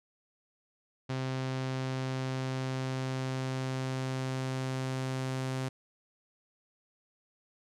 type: tone with low-pass filter sweep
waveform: sawtooth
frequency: 131 Hz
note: C3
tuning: 2 cents sharp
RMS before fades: -34 dBFS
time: 1.09-5.69 s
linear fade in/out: 10 ms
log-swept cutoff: 5300 to 8700 Hz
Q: 0.93
effects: none